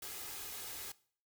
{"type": "noise with comb filter", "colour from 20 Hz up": "white", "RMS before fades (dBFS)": -45, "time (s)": [0.02, 0.92], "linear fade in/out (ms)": 5, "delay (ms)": 2.4, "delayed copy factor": 0.5, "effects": ["noise-tail reverb RT60 0.5 s tail -20 dB re dry"]}